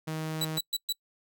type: tone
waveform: sawtooth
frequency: 157.7 Hz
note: D#3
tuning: 24 cents sharp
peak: -28 dBFS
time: 0.07-0.59 s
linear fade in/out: 10 ms
type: tone bursts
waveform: sawtooth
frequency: 3942 Hz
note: B7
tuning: 4 cents flat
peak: -24 dBFS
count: 4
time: 0.41-0.926 s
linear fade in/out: 5 ms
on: 39 ms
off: 120 ms
effects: noise-tail reverb RT60 0.1 s tail -25 dB re dry